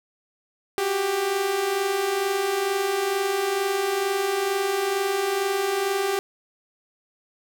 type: tone pair together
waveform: sawtooth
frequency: 373.2 / 395.4 Hz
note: F#4 / G4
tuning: +15 / +15 cents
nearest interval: minor second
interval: 100 cents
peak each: -26 / -19 dBFS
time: 0.78-6.19 s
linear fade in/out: 0 ms
effects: none